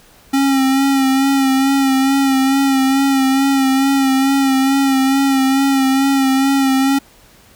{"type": "tone with vibrato", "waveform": "square", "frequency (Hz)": 270, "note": "C#4", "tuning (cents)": -45, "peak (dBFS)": -12, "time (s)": [0.33, 6.99], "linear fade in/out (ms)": 10, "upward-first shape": "sine", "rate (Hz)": 2.3, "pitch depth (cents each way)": 32, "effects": ["pink hiss -47 dBFS RMS until 7.55 s"]}